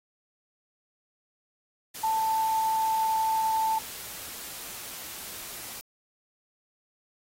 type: tone in noise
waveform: sine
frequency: 884 Hz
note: A5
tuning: 8 cents sharp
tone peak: -23 dBFS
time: 2.03-3.79 s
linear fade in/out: 10 ms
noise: white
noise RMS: -40 dBFS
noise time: 1.94-5.81 s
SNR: +14 dB
effects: AAC 48 kbps